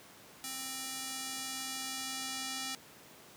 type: tone with band-pass filter sweep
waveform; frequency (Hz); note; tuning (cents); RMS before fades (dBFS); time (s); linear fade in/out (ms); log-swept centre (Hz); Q
square; 263.2; C4; +10; -40; 0.44-2.75; 0; 8800 to 5800; 0.83
effects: pink hiss -55 dBFS RMS until 3.36 s + high-pass 150 Hz 12 dB/octave